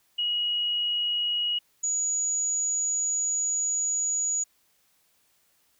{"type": "tone pair in turn", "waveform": "sine", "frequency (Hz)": [2900, 6832], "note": ["F#7", "G#8"], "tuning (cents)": [-35, 48], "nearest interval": "octave + minor third", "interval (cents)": 1483, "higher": "second", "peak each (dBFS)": -24, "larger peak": "neither", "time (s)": [[0.18, 1.59], [1.83, 4.44]], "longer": "second", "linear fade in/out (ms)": 10, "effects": ["white hiss -67 dBFS RMS until 5.79 s"]}